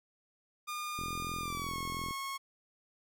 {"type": "tone with pitch glide", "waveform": "sawtooth", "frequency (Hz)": [1212, 1092.3], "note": ["D#6", "C#6"], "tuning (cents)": [-46, -26], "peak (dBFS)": -33, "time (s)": [0.67, 2.38], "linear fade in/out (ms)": 20, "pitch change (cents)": -180, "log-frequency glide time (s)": [1.4, 1.76]}
{"type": "click train", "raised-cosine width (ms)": 3, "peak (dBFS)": -30, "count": 49, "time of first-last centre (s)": [0.99, 2.109], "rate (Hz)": 42.9}
{"effects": []}